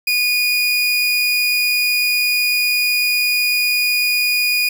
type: tone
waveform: 30% pulse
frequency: 2458 Hz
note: D#7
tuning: 22 cents flat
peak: -12 dBFS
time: 0.07-4.69 s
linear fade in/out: 5 ms
effects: none